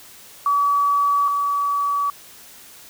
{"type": "tone pair in turn", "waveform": "sine", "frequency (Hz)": [1142, 1142], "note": ["D6", "D6"], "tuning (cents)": [-49, -49], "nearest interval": "unison", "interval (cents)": 0, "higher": "neither", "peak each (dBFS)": [-15, -18], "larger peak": "first", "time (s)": [[0.46, 1.28], [1.28, 2.1]], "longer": "neither", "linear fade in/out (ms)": 2, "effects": ["white hiss -44 dBFS RMS until 2.89 s"]}